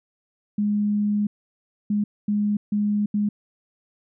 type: tone bursts at uneven times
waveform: sine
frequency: 207.4 Hz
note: G#3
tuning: 2 cents flat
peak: -19 dBFS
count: 5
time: 0.58-1.27 / 1.9-2.04 / 2.28-2.57 / 2.72-3.06 / 3.14-3.29 s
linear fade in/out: 5 ms
effects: none